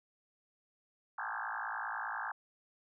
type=tone with frequency modulation; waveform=sine; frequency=1228 Hz; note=D#6; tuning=23 cents flat; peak=-36 dBFS; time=1.18-2.32 s; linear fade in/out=5 ms; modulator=55 Hz; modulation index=8; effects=none